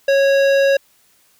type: tone with hard clipping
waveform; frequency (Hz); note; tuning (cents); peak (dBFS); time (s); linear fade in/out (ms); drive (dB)
triangle; 551; C#5; -11; -13; 0.08-0.77; 5; 18
effects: white hiss -56 dBFS RMS until 1.39 s